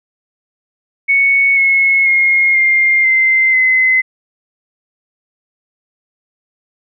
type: tone with pitch steps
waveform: sine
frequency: 2217 / 2181 / 2146 / 2112 / 2078 / 2045 Hz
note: C#7 / C#7 / C7 / C7 / C7 / C7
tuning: 0 / -29 / +43 / +16 / -12 / -40 cents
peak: -8 dBFS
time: 1.08-4.02 s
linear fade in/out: 20 ms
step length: 490 ms
effects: none